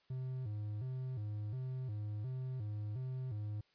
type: tone with vibrato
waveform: triangle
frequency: 116.54 Hz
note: A#2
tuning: in tune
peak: -36 dBFS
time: 0.1-3.61 s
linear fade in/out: 5 ms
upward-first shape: square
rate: 1.4 Hz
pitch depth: 180 cents each way
effects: white hiss -73 dBFS RMS until 3.74 s + resampled to 11025 Hz